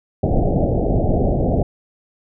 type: low-pass noise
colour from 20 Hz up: pink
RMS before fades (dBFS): -17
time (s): 0.23-1.63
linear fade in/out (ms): 5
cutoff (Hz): 760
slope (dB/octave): 96
effects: none